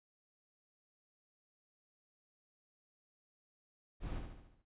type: noise with echo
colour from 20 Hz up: brown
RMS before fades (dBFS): -41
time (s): 4-4.22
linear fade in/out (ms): 50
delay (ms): 72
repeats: 6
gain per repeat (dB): -5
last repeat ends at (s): 4.652
effects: resampled to 8000 Hz